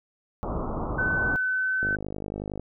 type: low-pass noise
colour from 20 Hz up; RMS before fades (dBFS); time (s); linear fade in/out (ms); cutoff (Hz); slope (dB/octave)
pink; -30; 0.43-1.36; 0; 1300; 96
type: tone with pitch glide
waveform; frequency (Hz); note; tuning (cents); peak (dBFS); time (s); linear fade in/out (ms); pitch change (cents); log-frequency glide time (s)
sine; 1512 to 1523.4; F#6 to G6; +37 to -50; -23; 0.98-1.96; 10; +13; 1.45-1.75
type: click train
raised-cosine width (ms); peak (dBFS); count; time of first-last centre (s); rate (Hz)
2; -20; 40; 1.83-2.596; 50.9
effects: none